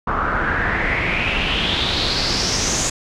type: noise with low-pass filter sweep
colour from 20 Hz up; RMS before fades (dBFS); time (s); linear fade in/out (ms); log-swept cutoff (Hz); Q
pink; -20; 0.07-2.9; 5; 1200 to 7100; 5.2
effects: none